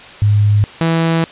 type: tone pair in turn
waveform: sine / sawtooth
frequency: 103.83 / 164.5 Hz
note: G#2 / E3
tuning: 0 / -3 cents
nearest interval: minor sixth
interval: 797 cents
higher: second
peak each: -8 dBFS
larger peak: neither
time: 0.22-0.64 / 0.81-1.24 s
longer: second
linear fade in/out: 0 ms
effects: white hiss -35 dBFS RMS until 1.31 s + resampled to 8000 Hz